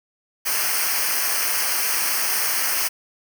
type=noise with comb filter; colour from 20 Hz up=white; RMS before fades=-22 dBFS; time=0.45-2.89 s; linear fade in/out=20 ms; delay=0.27 ms; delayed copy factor=-0.85; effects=none